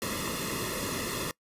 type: noise with comb filter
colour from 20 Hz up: pink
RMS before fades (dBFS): -33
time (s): 0.02-1.31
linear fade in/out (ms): 0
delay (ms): 1.3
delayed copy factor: -0.9
effects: noise-tail reverb RT60 0.1 s tail -23 dB re dry + resampled to 32000 Hz